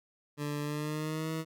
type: tone with pitch glide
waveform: 20% pulse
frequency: 146.83 to 160.12 Hz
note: D3 to D#3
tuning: 0 to +50 cents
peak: -28 dBFS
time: 0.37-1.45 s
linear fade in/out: 50 ms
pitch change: +150 cents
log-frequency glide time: 0.62-1.32 s
effects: none